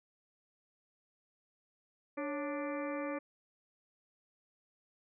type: harmonic tone with a mistuned harmonic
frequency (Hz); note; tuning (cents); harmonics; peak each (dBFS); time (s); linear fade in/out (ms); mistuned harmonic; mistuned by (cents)
293.7; D4; 0; 1 / 2 / 3 / 4 / 5 / 6 / 7 / 8; -39 / -39 / -49 / -45 / -54 / -50 / -51 / -50; 2.17-3.19; 10; 2; -93
effects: none